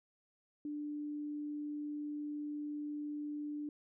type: tone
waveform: sine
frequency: 295.7 Hz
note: D4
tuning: 12 cents sharp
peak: -38 dBFS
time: 0.65-3.69 s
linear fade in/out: 2 ms
effects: none